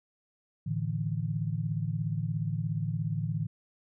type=chord; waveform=sine; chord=A suspended fourth; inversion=none; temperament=equal with one note detuned; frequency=110 / 146.83 / 163.86 Hz; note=A2 / D3 / E3; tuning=0 / 0 / -10 cents; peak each=-33 dBFS; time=0.66-3.47 s; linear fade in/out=10 ms; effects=none